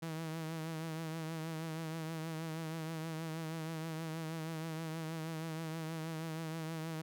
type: tone with vibrato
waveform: sawtooth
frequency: 160.9 Hz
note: E3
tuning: 42 cents flat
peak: -35 dBFS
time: 0.02-7.02 s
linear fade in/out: 10 ms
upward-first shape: triangle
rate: 6.3 Hz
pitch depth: 53 cents each way
effects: none